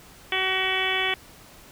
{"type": "harmonic tone", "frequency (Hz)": 377.3, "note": "F#4", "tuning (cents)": 34, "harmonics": [1, 2, 3, 4, 5, 6, 7, 8, 9], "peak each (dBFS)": [-32, -32, -34, -34, -29, -28, -33, -30, -31], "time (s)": [0.32, 1.14], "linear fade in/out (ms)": 2, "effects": ["pink hiss -49 dBFS RMS until 1.71 s"]}